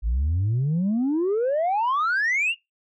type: exponential sweep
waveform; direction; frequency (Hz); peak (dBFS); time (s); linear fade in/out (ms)
sine; up; 51.4 to 2900; -18; 0.02-2.55; 50
effects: noise-tail reverb RT60 0.2 s tail -24 dB re dry + tanh soft clip ceiling -18 dBFS